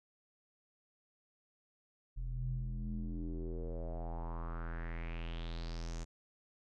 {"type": "tone with low-pass filter sweep", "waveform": "square", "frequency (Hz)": 41.73, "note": "E1", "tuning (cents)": 22, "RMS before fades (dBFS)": -40, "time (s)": [2.16, 6.05], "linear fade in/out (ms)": 20, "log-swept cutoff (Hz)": [88, 7000], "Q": 4.4, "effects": []}